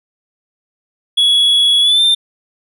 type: tone with pitch glide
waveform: triangle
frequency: 3366 to 3587 Hz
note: G#7 to A7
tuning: +23 to +33 cents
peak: -7 dBFS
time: 1.17-2.15 s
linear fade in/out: 10 ms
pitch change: +110 cents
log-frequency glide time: 1.81-2.02 s
effects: none